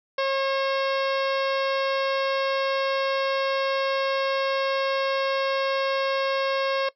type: harmonic tone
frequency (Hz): 541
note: C#5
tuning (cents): -42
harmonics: 1 / 2 / 3 / 4 / 5 / 6 / 7 / 8 / 9 / 10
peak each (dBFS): -23 / -29 / -33 / -35 / -37 / -39 / -40 / -41 / -42 / -43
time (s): 0.18-6.89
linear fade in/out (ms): 5
effects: noise-tail reverb RT60 0.1 s tail -19 dB re dry